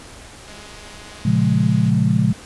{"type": "click train", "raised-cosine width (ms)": 0.2, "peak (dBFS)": -25, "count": 297, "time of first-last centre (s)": [0.48, 1.896], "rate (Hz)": 209}
{"type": "chord", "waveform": "sine", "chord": "Bb minor seventh", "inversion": "none", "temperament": "equal with one note detuned", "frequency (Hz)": [116.54, 138.59, 174.61, 208.5], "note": ["Bb2", "Db3", "F3", "Ab3"], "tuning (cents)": [0, 0, 0, 7], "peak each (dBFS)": -19, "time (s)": [1.25, 2.33], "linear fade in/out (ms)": 5}
{"effects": ["pink hiss -40 dBFS RMS until 2.45 s", "resampled to 24000 Hz"]}